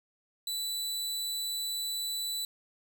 sawtooth tone, 3972 Hz, B7, 9 cents sharp, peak -29 dBFS, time 0.47-2.45 s, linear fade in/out 2 ms, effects none

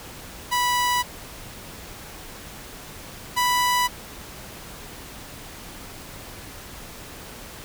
sawtooth tone pair in turn, 983 / 987.7 Hz, B5 / B5, -8 / 0 cents, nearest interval unison, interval 8 cents, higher second, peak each -16 / -15 dBFS, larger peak second, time 0.51-1.03 / 3.36-3.88 s, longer neither, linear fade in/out 20 ms, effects pink hiss -40 dBFS RMS until 7.64 s

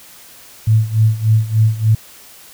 sine tone with tremolo, 110 Hz, A2, in tune, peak -7 dBFS, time 0.67-1.95 s, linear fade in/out 5 ms, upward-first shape sine, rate 3.4 Hz, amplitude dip 85%, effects white hiss -41 dBFS RMS until 2.53 s

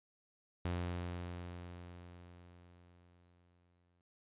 sawtooth tone with exponential decay, 88 Hz, F2, 14 cents sharp, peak -31 dBFS, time 0.65-4.01 s, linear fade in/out 0 ms, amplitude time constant 730 ms, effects resampled to 8000 Hz

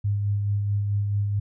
sine tone with tremolo, 101.9 Hz, G#2, 32 cents flat, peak -20 dBFS, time 0.04-1.4 s, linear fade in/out 10 ms, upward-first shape sine, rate 4.6 Hz, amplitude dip 30%, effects none

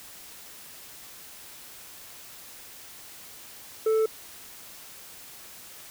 triangle tone with tanh clipping, 440 Hz, A4, in tune, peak -21 dBFS, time 3.86-4.06 s, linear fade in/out 5 ms, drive 9 dB, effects white hiss -46 dBFS RMS until 5.9 s

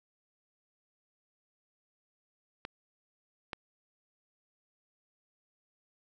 clicks, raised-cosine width 0.3 ms, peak -22 / -20 dBFS, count 2, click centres 2.651 / 3.532 s, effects none

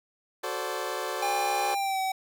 20% pulse chord, D dominant seventh, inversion first, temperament equal with one note detuned, 370 / 440 / 523.3 / 580.6 Hz, F#4 / A4 / C5 / D5, 0 / 0 / 0 / -20 cents, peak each -31 dBFS, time 0.43-1.75 s, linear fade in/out 10 ms
square tone with pitch glide, 806 to 762.1 Hz, G5 to G5, +48 to -49 cents, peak -27 dBFS, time 1.22-2.12 s, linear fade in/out 5 ms, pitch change -97 cents, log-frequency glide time 1.7-2 s
effects none

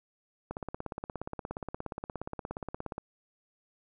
click train, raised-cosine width 1 ms, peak -22 dBFS, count 43, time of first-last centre 0.51-2.981 s, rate 17 Hz, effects none

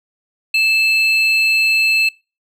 triangle tone pair together, 2637 / 4196 Hz, E7 / C8, 0 / +4 cents, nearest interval minor sixth, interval 804 cents, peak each -11 / -19 dBFS, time 0.54-2.09 s, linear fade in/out 5 ms, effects noise-tail reverb RT60 0.3 s tail -24 dB re dry

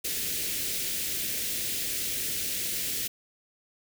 white band-stop noise, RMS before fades -31 dBFS, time 0.04-3.08 s, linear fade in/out 10 ms, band 500 to 1900 Hz, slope 24 dB/octave, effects none

